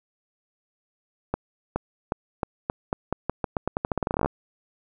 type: accelerating click train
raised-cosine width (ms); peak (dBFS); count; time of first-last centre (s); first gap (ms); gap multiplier
1; -10; 25; 1.34-4.26; 420; 0.86
effects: none